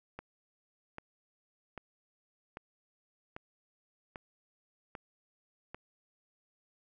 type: click train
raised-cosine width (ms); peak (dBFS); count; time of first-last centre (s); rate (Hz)
0.5; -27; 8; 0.19-5.746; 1.26
effects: none